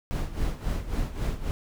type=noise with tremolo; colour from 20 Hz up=brown; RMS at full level=-26 dBFS; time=0.11-1.51 s; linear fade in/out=0 ms; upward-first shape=sine; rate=3.7 Hz; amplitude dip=75%; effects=none